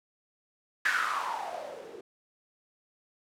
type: noise with low-pass filter sweep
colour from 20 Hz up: violet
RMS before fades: -33 dBFS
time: 0.85-2.01 s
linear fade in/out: 5 ms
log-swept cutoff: 1700 to 380 Hz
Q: 6.8
effects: none